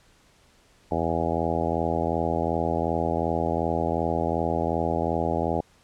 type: harmonic tone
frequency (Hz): 82.7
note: E2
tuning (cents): +6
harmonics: 1 / 2 / 3 / 4 / 5 / 6 / 7 / 8 / 9 / 10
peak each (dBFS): -32 / -32 / -32 / -32 / -32 / -32 / -32 / -32 / -32 / -32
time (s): 0.91-5.61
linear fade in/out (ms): 5
effects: pink hiss -59 dBFS RMS until 5.83 s + low-pass 9000 Hz 12 dB/octave